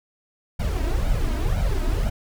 brown noise with flanger, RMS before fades -22 dBFS, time 0.59-2.1 s, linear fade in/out 10 ms, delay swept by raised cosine 1.3 to 3.2 ms, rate 2 Hz, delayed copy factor +0.8, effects none

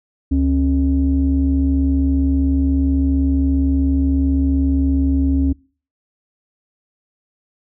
sine tone pair together, 71.8 / 271.1 Hz, D2 / C#4, -39 / -38 cents, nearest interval octave + major seventh, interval 2301 cents, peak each -15 dBFS, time 0.31-5.53 s, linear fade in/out 10 ms, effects noise-tail reverb RT60 0.4 s tail -25 dB re dry + tanh soft clip ceiling -7 dBFS

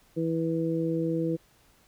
harmonic tone, 163.8 Hz, E3, 11 cents flat, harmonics 1 / 2 / 3, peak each -30 / -28 / -31 dBFS, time 0.16-1.37 s, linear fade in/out 20 ms, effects pink hiss -62 dBFS RMS until 1.87 s

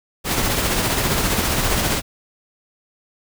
pink noise with tremolo, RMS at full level -18 dBFS, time 0.24-2.02 s, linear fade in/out 50 ms, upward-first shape triangle, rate 15 Hz, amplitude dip 40%, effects none

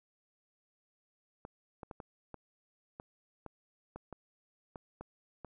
clicks, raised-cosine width 1 ms, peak -30 dBFS, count 12, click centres 1.451 / 1.832 / 1.912 / 2.002 / 2.343 / 2.999 / 3.463 / 3.96 / 4.127 / 4.758 / 5.01 / 5.447 s, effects none

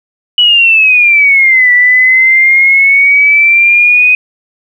sine exponential two-way sweep, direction down then up, 2960 to 1960 to 2505 Hz, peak -3 dBFS, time 0.38-4.15 s, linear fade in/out 2 ms, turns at 1.72 s, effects 7-bit

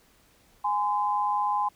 sine tone pair together, 830 / 1025 Hz, G#5 / C6, -1 / -36 cents, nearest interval major third, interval 365 cents, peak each -26 dBFS, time 0.64-1.69 s, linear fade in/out 10 ms, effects pink hiss -61 dBFS RMS until 1.75 s

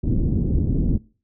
pink low-pass noise, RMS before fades -20 dBFS, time 0.03-0.98 s, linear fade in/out 10 ms, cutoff 300 Hz, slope 24 dB/octave, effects noise-tail reverb RT60 0.4 s tail -23 dB re dry

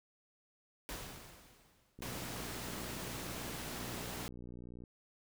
pink noise with exponential decay, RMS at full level -42 dBFS, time 0.89-2.14 s, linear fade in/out 0 ms, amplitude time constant 270 ms
click train, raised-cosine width 3 ms, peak -38 dBFS, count 173, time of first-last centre 1.99-4.838 s, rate 60.4 Hz
pink high-pass noise, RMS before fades -44 dBFS, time 2.02-4.28 s, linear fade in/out 0 ms, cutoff 100 Hz, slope 12 dB/octave
effects none

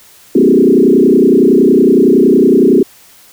sine tone with frequency modulation, 318.1 Hz, D#4, 38 cents sharp, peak -4 dBFS, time 0.35-2.83 s, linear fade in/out 5 ms, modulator 30.8 Hz, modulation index 3.2, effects white hiss -42 dBFS RMS until 3.32 s

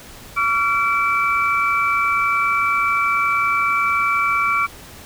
sine tone cluster, 1139 / 1370 / 2315 Hz, C#6 / F6 / D7, +47 / -34 / -25 cents, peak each -20 dBFS, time 0.36-4.67 s, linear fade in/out 20 ms, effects pink hiss -40 dBFS RMS until 5.05 s

